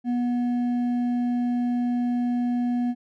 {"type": "tone with hard clipping", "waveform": "triangle", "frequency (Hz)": 243.2, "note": "B3", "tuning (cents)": -26, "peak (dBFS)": -23, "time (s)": [0.04, 2.95], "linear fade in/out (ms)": 50, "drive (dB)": 8, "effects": []}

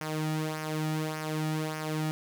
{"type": "tone with flanger", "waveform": "sawtooth", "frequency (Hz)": 155.56, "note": "D#3", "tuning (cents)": 0, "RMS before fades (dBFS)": -32, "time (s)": [0.01, 2.11], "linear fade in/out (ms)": 0, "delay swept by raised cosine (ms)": [0.25, 1.95], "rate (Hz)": 1.7, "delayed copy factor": -0.6, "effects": []}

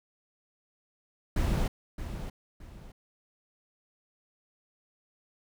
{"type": "noise with echo", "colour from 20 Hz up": "brown", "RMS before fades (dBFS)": -27, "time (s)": [1.36, 1.68], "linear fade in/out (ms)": 5, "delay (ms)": 620, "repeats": 2, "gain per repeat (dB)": -10, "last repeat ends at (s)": 2.92, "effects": []}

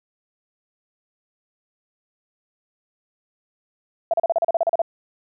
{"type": "tone bursts", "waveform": "sine", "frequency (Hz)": 670, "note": "E5", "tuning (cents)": 28, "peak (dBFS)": -15, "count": 12, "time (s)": [4.11, 4.818], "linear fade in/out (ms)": 2, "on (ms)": 26, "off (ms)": 36, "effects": []}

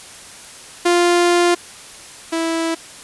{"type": "tone pair in turn", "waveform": "sawtooth", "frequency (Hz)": [349.2, 328.7], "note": ["F4", "E4"], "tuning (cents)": [0, -5], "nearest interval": "minor second", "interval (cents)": 105, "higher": "first", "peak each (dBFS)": [-8, -14], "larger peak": "first", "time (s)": [[0.85, 1.55], [2.32, 2.75]], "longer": "first", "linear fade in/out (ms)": 10, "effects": ["white hiss -38 dBFS RMS until 3.03 s", "resampled to 24000 Hz"]}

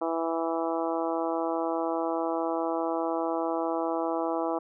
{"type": "harmonic tone", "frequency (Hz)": 164.81, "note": "E3", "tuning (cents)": 0, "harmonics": [2, 3, 4, 5, 6, 7, 8], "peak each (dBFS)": [-31, -33, -32, -34, -37, -38, -42], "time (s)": [0.01, 4.59], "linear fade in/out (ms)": 10, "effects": []}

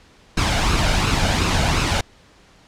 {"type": "noise with flanger", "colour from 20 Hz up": "pink", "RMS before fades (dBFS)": -18, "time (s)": [0.37, 2.01], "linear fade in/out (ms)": 5, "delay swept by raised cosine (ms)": [0.75, 1.37], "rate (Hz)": 2.8, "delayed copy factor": 0.5, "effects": ["pink hiss -51 dBFS RMS until 2.67 s", "low-pass 6000 Hz 12 dB/octave"]}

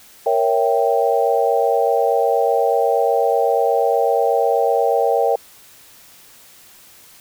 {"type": "chord", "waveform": "sine", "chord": "A# diminished seventh", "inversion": "none", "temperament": "equal", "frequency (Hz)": [466.2, 554.4, 659.3, 784], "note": ["A#4", "C#5", "E5", "G5"], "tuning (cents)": [0, 0, 0, 0], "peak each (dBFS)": [-18, -20, -21, -19], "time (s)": [0.26, 5.36], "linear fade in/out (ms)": 5, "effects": ["white hiss -46 dBFS RMS until 7.2 s"]}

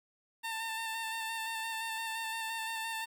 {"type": "tone with vibrato", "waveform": "15% pulse", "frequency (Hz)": 898, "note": "A5", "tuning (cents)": 35, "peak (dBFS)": -29, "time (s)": [0.43, 3.06], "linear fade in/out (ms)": 20, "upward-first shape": "square", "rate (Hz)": 5.8, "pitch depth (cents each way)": 18, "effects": ["11-bit"]}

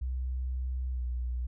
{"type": "tone with pitch glide", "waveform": "sine", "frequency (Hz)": [63.6, 61.19], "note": ["C2", "B1"], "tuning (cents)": [-48, -15], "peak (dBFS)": -30, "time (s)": [0.01, 1.47], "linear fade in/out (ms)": 10, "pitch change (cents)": -67, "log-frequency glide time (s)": [0.92, 1.02], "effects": []}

